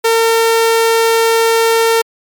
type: tone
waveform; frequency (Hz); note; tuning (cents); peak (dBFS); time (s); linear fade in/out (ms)
sawtooth; 454.9; A#4; -42; -5; 0.04-2.02; 10
effects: MP3 96 kbps